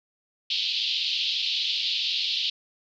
pink band-pass noise, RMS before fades -27 dBFS, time 0.5-2.5 s, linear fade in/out 5 ms, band 2900 to 4500 Hz, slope 48 dB/octave, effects none

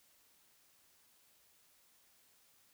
silence, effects white hiss -69 dBFS RMS until 2.73 s

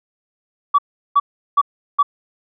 sine tone bursts, 1143 Hz, D6, 47 cents flat, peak -8 dBFS, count 4, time 0.74-2.03 s, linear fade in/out 10 ms, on 45 ms, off 370 ms, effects tanh soft clip ceiling -5 dBFS

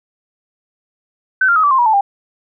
sine tone with pitch steps, 1526 / 1391.3 / 1268.5 / 1156.5 / 1054.4 / 961.3 / 876.5 / 799.1 Hz, G6 / F6 / D#6 / D6 / C6 / B5 / A5 / G5, -47 / -7 / +33 / -27 / +13 / -47 / -7 / +33 cents, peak -9 dBFS, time 1.41-2.01 s, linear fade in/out 5 ms, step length 75 ms, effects none

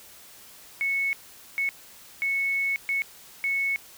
sine tone bursts at uneven times, 2205 Hz, C#7, 10 cents flat, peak -23 dBFS, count 5, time 0.81-1.13 / 1.58-1.69 / 2.22-2.76 / 2.89-3.02 / 3.44-3.76 s, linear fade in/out 0 ms, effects white hiss -49 dBFS RMS until 3.97 s

